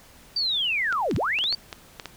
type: linear two-way sweep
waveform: sine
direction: down then up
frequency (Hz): 4699 to 65.8 to 4699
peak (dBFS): -22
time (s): 0.36-1.55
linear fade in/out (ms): 5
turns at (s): 1.16
type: clicks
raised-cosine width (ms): 0.2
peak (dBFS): -16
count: 9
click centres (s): 0.926 / 1.112 / 1.163 / 1.388 / 1.44 / 1.526 / 1.728 / 1.998 / 2.057
effects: pink hiss -51 dBFS RMS until 2.16 s

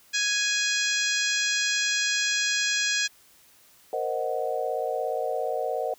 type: harmonic tone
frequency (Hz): 830.6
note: G#5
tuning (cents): 0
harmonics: 2 / 3 / 4 / 5 / 6 / 7 / 8 / 9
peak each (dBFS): -28 / -30 / -31 / -32 / -33 / -33 / -34 / -35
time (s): 0.13-3.08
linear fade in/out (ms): 20
type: chord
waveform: sine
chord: C half-diminished seventh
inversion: third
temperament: equal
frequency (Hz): 466.2 / 523.3 / 622.3 / 740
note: Bb4 / C5 / Eb5 / Gb5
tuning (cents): 0 / 0 / 0 / 0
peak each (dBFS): -31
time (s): 3.93-5.94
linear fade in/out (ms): 2
effects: white hiss -57 dBFS RMS until 5.98 s

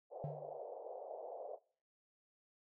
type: band-pass noise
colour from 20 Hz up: pink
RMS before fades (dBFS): -48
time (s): 0.1-1.59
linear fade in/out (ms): 50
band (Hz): 470 to 730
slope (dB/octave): 48
type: tone with exponential decay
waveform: triangle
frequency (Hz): 147.3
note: D3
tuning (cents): +6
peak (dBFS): -36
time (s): 0.24-0.59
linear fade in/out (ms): 2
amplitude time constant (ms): 74
effects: noise-tail reverb RT60 0.5 s tail -23 dB re dry

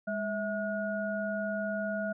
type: tone cluster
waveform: sine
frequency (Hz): 205.4 / 650 / 1445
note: G#3 / E5 / F#6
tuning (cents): -19 / -24 / -41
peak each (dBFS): -35 / -33 / -37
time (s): 0.07-2.13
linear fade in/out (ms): 10
effects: none

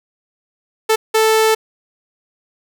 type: tone bursts at uneven times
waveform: sawtooth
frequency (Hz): 440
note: A4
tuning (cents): 0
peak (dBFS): -7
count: 2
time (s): 0.89-0.96 / 1.14-1.55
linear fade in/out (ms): 10
effects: none

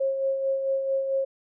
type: tone with tremolo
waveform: sine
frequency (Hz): 540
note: C#5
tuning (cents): -45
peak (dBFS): -21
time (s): 0-1.25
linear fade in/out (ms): 10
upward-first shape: sine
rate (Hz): 4.5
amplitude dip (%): 45
effects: none

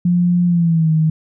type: tone with pitch glide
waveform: sine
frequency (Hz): 176.1 to 157.8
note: F3 to D#3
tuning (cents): +15 to +25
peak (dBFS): -11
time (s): 0.05-1.1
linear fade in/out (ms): 5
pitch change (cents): -190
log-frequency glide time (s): 0.46-0.91
effects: none

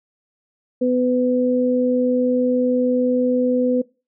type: tone pair together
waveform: sine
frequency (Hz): 250 / 501.2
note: B3 / B4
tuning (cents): +21 / +25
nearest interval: octave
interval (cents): 1204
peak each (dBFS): -18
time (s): 0.81-3.82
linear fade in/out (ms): 10
effects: noise-tail reverb RT60 0.3 s tail -22 dB re dry

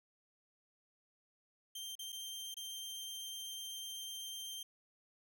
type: tone with dropouts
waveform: sawtooth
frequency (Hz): 3154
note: G7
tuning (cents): +10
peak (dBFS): -40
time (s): 1.75-4.63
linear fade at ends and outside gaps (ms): 5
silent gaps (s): 1.954-1.991 / 2.122-2.126 / 2.543-2.567
effects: none

